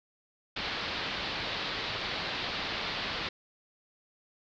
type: low-pass noise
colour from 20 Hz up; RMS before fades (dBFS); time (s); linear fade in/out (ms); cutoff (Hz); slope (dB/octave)
white; -35; 0.56-3.29; 5; 4500; 48
effects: none